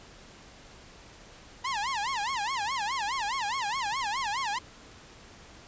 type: tone with vibrato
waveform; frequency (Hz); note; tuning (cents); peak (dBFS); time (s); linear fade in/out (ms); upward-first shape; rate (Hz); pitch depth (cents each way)
sawtooth; 942; A#5; +18; -25; 1.64-4.59; 10; sine; 4.8; 270
effects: pink hiss -51 dBFS RMS until 5.67 s + resampled to 16000 Hz